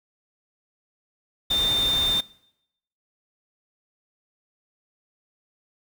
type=tone in noise; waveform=sine; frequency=3605 Hz; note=A7; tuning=41 cents sharp; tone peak=-20 dBFS; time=1.5-2.21 s; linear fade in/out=10 ms; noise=pink; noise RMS=-32 dBFS; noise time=1.5-2.21 s; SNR=+9 dB; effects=noise-tail reverb RT60 0.8 s tail -21 dB re dry